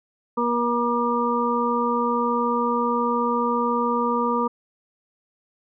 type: harmonic tone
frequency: 238.6 Hz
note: A#3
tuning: 41 cents sharp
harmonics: 1 / 2 / 4 / 5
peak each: -25 / -25 / -25 / -25 dBFS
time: 0.37-4.48 s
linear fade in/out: 10 ms
effects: none